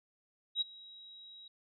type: tone with ADSR envelope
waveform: sine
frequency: 3837 Hz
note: A#7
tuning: 49 cents sharp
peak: -27 dBFS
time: 0.55-1.48 s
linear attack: 60 ms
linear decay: 19 ms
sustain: -23 dB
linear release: 4 ms
effects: none